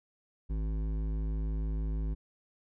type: tone with hard clipping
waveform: sine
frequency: 53.1 Hz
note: G#1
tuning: 39 cents sharp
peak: -32 dBFS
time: 0.49-2.15 s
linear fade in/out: 20 ms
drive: 12 dB
effects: none